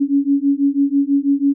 sine beating tone pair, 277.2 / 283.3 Hz, C#4 / C#4, 0 / +38 cents, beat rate 6.1 Hz, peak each -16 dBFS, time 0-1.54 s, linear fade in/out 20 ms, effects none

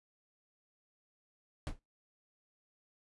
brown noise with exponential decay, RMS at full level -27 dBFS, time 1.67-1.79 s, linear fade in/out 0 ms, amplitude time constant 24 ms, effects noise-tail reverb RT60 0.2 s tail -22 dB re dry + resampled to 24000 Hz

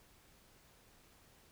silence, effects pink hiss -65 dBFS RMS until 1.51 s

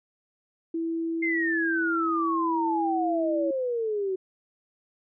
sine tone, 329.6 Hz, E4, in tune, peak -26 dBFS, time 0.74-3.51 s, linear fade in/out 5 ms
sine exponential sweep, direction down, 2120 to 370 Hz, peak -25 dBFS, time 1.22-4.16 s, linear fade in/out 10 ms
effects none

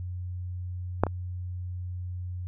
clicks, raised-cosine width 1 ms, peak -6 / -17 dBFS, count 2, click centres 1.036 / 1.067 s, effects added 90 Hz sine -32 dBFS peak until 2.47 s

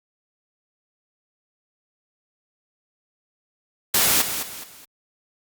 white noise with echo, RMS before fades -18 dBFS, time 3.94-4.22 s, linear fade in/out 5 ms, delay 210 ms, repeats 3, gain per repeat -9 dB, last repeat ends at 4.85 s, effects Opus 48 kbps

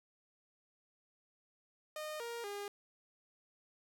sawtooth tone with pitch steps, 613 / 469.2 / 406.3 Hz, D#5 / A#4 / G#4, -26 / +11 / -38 cents, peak -37 dBFS, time 1.96-2.68 s, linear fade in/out 2 ms, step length 240 ms, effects none

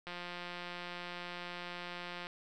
click train, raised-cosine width 0.3 ms, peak -27 dBFS, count 388, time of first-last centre 0.07-2.269 s, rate 176 Hz, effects none

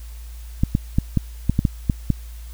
clicks, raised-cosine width 5 ms, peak -4 dBFS, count 9, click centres 0.635 / 0.751 / 0.985 / 1.173 / 1.496 / 1.591 / 1.652 / 1.898 / 2.103 s, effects added 57 Hz sine -33 dBFS peak until 2.53 s + white hiss -49 dBFS RMS until 2.53 s

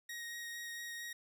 sawtooth tone with vibrato, 1879 Hz, A#6, 13 cents sharp, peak -39 dBFS, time 0.09-1.13 s, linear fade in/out 5 ms, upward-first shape sine, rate 4.4 Hz, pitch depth 10 cents each way, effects none

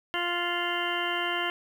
harmonic tone with a mistuned harmonic, 349.1 Hz, F4, 1 cent flat, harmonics 1 / 2 / 3 / 4 / 5 / 6 / 8 / 9, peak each -35 / -35 / -35 / -35 / -35 / -35 / -35 / -35 dBFS, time 0.14-1.5 s, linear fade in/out 0 ms, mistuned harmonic 9, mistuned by -31 cents, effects 9-bit

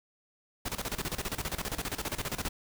pink noise with tremolo, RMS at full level -33 dBFS, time 0.65-2.49 s, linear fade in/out 10 ms, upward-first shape square, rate 15 Hz, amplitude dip 80%, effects none

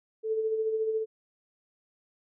sine tone with tremolo, 440 Hz, A4, in tune, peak -24 dBFS, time 0.23-1.06 s, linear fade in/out 50 ms, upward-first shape sine, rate 14 Hz, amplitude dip 45%, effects none

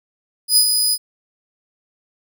20% pulse tone with ADSR envelope, 4978 Hz, D#8, in tune, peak -3 dBFS, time 0.48-0.98 s, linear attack 89 ms, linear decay 81 ms, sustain -6 dB, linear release 50 ms, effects none

